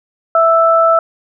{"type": "tone pair together", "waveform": "sine", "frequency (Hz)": [659.3, 1320.9], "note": ["E5", "E6"], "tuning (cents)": [0, 3], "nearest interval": "octave", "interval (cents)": 1203, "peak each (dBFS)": -10, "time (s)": [0.35, 0.99], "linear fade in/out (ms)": 2, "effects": []}